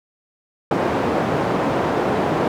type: band-pass noise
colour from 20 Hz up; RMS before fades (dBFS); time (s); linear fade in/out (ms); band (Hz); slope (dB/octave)
white; -20; 0.71-2.48; 2; 140 to 690; 12
effects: none